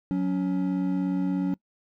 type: tone pair together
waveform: triangle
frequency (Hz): 183.7 / 280.6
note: F#3 / C#4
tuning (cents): -12 / +21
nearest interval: perfect fifth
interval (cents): 733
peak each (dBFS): -24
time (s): 0.11-1.54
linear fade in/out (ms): 0
effects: noise-tail reverb RT60 0.1 s tail -23 dB re dry